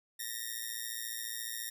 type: ring-modulated tone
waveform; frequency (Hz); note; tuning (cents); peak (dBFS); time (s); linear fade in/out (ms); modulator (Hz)
5% pulse; 1849; A#6; -15; -24; 0.19-1.7; 10; 57.2
effects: none